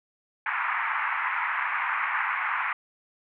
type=band-pass noise; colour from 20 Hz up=pink; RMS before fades=-28 dBFS; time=0.46-2.73 s; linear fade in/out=2 ms; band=920 to 2300 Hz; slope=48 dB/octave; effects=none